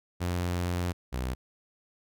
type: tone pair in turn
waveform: sawtooth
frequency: 88.4 / 63.21 Hz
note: F2 / B1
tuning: +22 / +41 cents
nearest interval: tritone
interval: 581 cents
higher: first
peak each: -24 / -26 dBFS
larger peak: first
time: 0.2-0.93 / 1.12-1.35 s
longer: first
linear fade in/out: 20 ms
effects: none